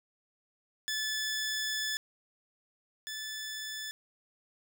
15% pulse tone pair in turn, 1733 / 1741.8 Hz, A6 / A6, -27 / -18 cents, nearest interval unison, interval 9 cents, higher second, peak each -25 / -31 dBFS, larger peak first, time 0.88-1.97 / 3.07-3.91 s, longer first, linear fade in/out 0 ms, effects none

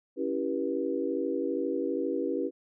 sine chord, C# half-diminished seventh, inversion none, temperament equal with one note detuned, 277.2 / 329.6 / 392 / 484.8 Hz, C#4 / E4 / G4 / B4, 0 / 0 / 0 / -32 cents, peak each -33 dBFS, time 0.16-2.51 s, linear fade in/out 50 ms, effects none

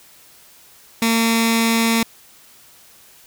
15% pulse tone with notch filter, 227.9 Hz, A#3, 39 cents flat, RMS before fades -17 dBFS, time 1.02-2.03 s, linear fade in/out 2 ms, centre 580 Hz, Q 0.51, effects white hiss -48 dBFS RMS until 3.26 s

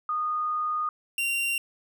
sine / 45% pulse tone pair in turn, 1231 / 2764 Hz, D#6 / F7, -19 / -19 cents, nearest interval octave + major second, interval 1400 cents, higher second, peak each -25 dBFS, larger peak neither, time 0.09-0.89 / 1.18-1.58 s, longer first, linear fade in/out 2 ms, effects none

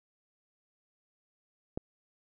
click, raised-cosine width 2 ms, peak -20 dBFS, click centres 1.775 s, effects none

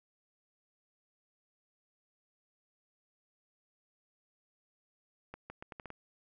accelerating click train, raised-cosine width 0.5 ms, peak -29 dBFS, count 7, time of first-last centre 5.34-5.903 s, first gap 160 ms, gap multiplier 0.78, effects none

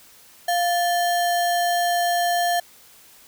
sine tone with sample-and-hold, 698.5 Hz, F5, in tune, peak -18 dBFS, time 0.48-2.6 s, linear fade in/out 5 ms, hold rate 2450 Hz, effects white hiss -50 dBFS RMS until 3.27 s

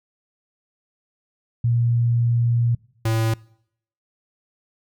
sine / square tone pair in turn, 118.4 / 112.21 Hz, A#2 / A2, +27 / +34 cents, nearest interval minor second, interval 93 cents, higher first, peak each -16 / -19 dBFS, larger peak first, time 1.64-2.75 / 3.05-3.34 s, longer first, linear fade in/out 5 ms, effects noise-tail reverb RT60 0.7 s tail -24 dB re dry

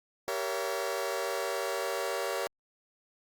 sawtooth chord, G diminished seventh, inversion none, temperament just, 392 / 470.4 / 564.5 / 677.4 Hz, G4 / Bb4 / Db5 / Fb5, 0 / +16 / +31 / +47 cents, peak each -33 / -32 / -31 / -35 dBFS, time 0.28-2.47 s, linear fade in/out 0 ms, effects Opus 48 kbps

